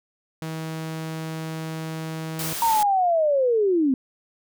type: tone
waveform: sawtooth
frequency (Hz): 160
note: D#3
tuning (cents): +49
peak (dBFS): -25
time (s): 0.42-2.53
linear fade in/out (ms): 0
type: noise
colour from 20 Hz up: white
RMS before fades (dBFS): -30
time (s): 2.39-2.83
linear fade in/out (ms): 2
type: linear sweep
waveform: sine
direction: down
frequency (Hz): 940 to 250.5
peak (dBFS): -17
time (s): 2.62-3.94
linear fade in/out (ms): 2
effects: none